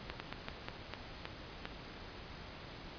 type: slowing click train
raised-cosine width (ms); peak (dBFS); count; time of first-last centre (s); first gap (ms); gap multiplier
0.3; -23; 8; 0.1-1.655; 100; 1.26
effects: pink hiss -49 dBFS RMS until 2.98 s + resampled to 11025 Hz